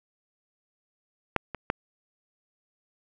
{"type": "clicks", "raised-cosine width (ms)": 0.5, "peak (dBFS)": [-7, -19, -9], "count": 3, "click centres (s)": [1.363, 1.547, 1.701], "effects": []}